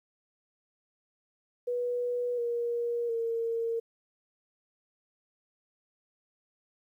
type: tone with pitch steps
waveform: sine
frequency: 488 / 473.6 / 459.5 Hz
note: B4 / A#4 / A#4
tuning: -21 / +27 / -25 cents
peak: -28 dBFS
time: 1.67-3.8 s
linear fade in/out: 10 ms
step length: 710 ms
effects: 11-bit